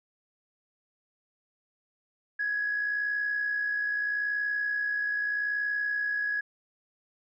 sine tone with amplitude modulation, 1673 Hz, G#6, 12 cents sharp, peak -24 dBFS, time 2.39-6.41 s, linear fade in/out 10 ms, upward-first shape sine, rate 60.8 Hz, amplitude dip 45%, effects tanh soft clip ceiling -21 dBFS

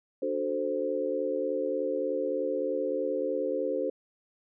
sine chord, D dominant seventh, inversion none, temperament equal, 293.7 / 370 / 440 / 523.3 Hz, D4 / F#4 / A4 / C5, 0 / 0 / 0 / 0 cents, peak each -35 / -35 / -33 / -30 dBFS, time 0.22-3.9 s, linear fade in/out 5 ms, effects none

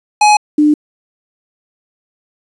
square / sine tone pair in turn, 840 / 299.3 Hz, G#5 / D4, +19 / +33 cents, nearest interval octave + tritone, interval 1786 cents, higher first, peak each -6 dBFS, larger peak neither, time 0.21-0.37 / 0.58-0.74 s, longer neither, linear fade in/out 5 ms, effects resampled to 22050 Hz + 7-bit

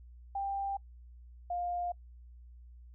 sine tone pair in turn, 791 / 704.7 Hz, G5 / F5, +15 / +15 cents, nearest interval major second, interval 200 cents, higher first, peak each -32 / -32 dBFS, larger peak neither, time 0.35-0.77 / 1.5-1.92 s, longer neither, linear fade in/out 5 ms, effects noise-tail reverb RT60 0.1 s tail -26 dB re dry + added 60 Hz sine -50 dBFS peak until 2.94 s

